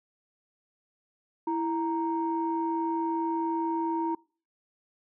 sine tone pair together, 329.9 / 932.3 Hz, E4 / A#5, +1 / 0 cents, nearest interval octave + tritone, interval 1799 cents, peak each -28 / -29 dBFS, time 1.47-4.15 s, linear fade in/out 5 ms, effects noise-tail reverb RT60 0.4 s tail -26 dB re dry + tanh soft clip ceiling -18 dBFS

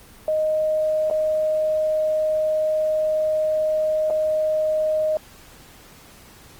sine tone with dropouts, 621 Hz, D#5, 3 cents flat, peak -18 dBFS, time 0.28-5.17 s, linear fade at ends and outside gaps 1 ms, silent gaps 1.1-1.11 / 4.101-4.106 s, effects pink hiss -47 dBFS RMS until 6.59 s + Opus 24 kbps

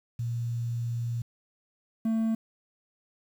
sine / triangle tone pair in turn, 118.2 / 223.6 Hz, A#2 / A3, +24 / +28 cents, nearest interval major seventh, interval 1104 cents, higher second, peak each -28 / -22 dBFS, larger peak second, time 0.19-1.22 / 2.05-2.35 s, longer first, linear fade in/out 5 ms, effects 9-bit

